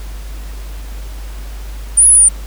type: exponential two-way sweep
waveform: sine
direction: up then down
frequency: 9000 to 10510 to 9000 Hz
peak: -4 dBFS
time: 1.97-2.29 s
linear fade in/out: 10 ms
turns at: 2.07 s
effects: added 50 Hz sine -24 dBFS peak until 2.46 s + pink hiss -38 dBFS RMS until 2.46 s